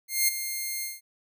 5% pulse tone with ADSR envelope, 2120 Hz, C7, 22 cents sharp, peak -9 dBFS, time 0.08-1.01 s, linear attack 200 ms, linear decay 14 ms, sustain -11 dB, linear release 180 ms, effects none

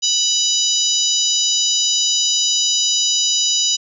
harmonic tone with a mistuned harmonic, 987.8 Hz, B5, in tune, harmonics 3 / 4 / 5 / 6 / 7, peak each -21 / -21 / -21 / -21 / -21 dBFS, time 0.02-3.77 s, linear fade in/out 20 ms, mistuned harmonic 4, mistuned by -39 cents, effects none

